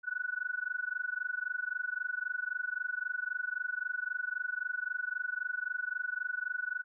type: tone with amplitude modulation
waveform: sine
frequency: 1480 Hz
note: F#6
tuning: in tune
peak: -29 dBFS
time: 0.03-6.84 s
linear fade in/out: 50 ms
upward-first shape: sine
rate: 23.8 Hz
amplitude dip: 95%
effects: none